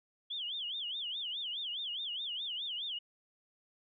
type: tone with vibrato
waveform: sine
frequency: 3227 Hz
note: G7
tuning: 50 cents sharp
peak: -36 dBFS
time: 0.3-2.99 s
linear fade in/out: 10 ms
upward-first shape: sine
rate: 4.8 Hz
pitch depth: 220 cents each way
effects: none